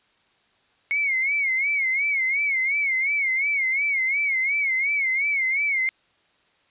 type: tone with vibrato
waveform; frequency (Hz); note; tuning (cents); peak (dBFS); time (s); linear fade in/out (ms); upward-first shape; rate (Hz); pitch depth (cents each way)
sine; 2183; C#7; -27; -20; 0.91-5.89; 0; sine; 2.8; 110
effects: white hiss -63 dBFS RMS until 6.7 s + resampled to 8000 Hz